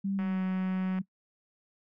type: tone with pitch glide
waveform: sine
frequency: 196 to 186.93 Hz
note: G3 to F#3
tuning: 0 to +18 cents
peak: -28 dBFS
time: 0.04-1.02 s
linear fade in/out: 10 ms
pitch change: -82 cents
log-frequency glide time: 0.16-0.43 s
type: click train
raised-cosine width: 0.5 ms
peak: -29 dBFS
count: 150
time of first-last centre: 0.19-0.987 s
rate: 187 Hz
effects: noise-tail reverb RT60 0.1 s tail -21 dB re dry